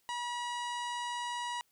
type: harmonic tone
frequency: 965 Hz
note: B5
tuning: 40 cents flat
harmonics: 1 / 2 / 3 / 4 / 5 / 6 / 7 / 8 / 9 / 10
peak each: -36 / -43 / -44 / -48 / -54 / -54 / -55 / -55 / -56 / -58 dBFS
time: 0.09-1.61 s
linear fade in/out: 0 ms
effects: white hiss -73 dBFS RMS until 1.71 s